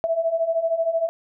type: beating tone pair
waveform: sine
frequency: 650 / 663 Hz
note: E5 / E5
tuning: -24 / +10 cents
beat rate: 13 Hz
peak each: -25 / -21 dBFS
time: 0.04-1.09 s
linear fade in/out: 0 ms
effects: none